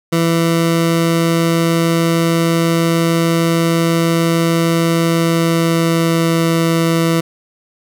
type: tone with pitch glide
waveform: 20% pulse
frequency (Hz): 166.4 to 165.35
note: E3 to E3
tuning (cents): +17 to +6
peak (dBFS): -7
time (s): 0.12-7.21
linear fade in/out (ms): 10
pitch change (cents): -11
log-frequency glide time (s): 5.04-6.44
effects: none